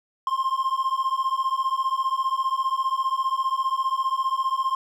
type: beating tone pair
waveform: triangle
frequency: 1052 / 1067 Hz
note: C6 / C6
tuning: +9 / +34 cents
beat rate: 15 Hz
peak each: -23 dBFS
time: 0.27-4.75 s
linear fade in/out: 2 ms
effects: none